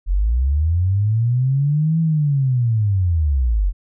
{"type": "linear two-way sweep", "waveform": "sine", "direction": "up then down", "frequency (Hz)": [41.85, 164.81, 41.85], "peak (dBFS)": -14, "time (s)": [0.06, 3.73], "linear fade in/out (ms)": 50, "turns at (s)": 2, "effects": []}